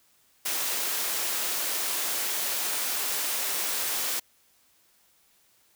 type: high-pass noise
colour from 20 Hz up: white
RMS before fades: -29 dBFS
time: 0.45-4.2 s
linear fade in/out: 10 ms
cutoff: 330 Hz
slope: 12 dB/octave
effects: white hiss -64 dBFS RMS until 5.75 s